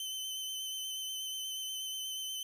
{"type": "tone with vibrato", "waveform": "sawtooth", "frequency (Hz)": 3063, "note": "G7", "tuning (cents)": -41, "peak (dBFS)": -34, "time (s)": [0, 2.43], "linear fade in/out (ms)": 2, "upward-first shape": "sine", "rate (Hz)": 8.3, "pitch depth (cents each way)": 18, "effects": []}